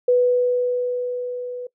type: tone with level ramp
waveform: sine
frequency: 493.9 Hz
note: B4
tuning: in tune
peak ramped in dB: -12 to -28 dBFS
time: 0.08-1.67 s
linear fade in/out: 5 ms
effects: noise-tail reverb RT60 0.1 s tail -21 dB re dry